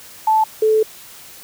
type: tone pair in turn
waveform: sine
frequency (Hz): 874 / 435.4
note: A5 / A4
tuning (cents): -12 / -18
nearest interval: octave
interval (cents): 1206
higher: first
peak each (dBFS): -11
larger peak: neither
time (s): 0.27-0.44 / 0.62-0.83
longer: second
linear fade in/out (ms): 5
effects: white hiss -40 dBFS RMS until 1.43 s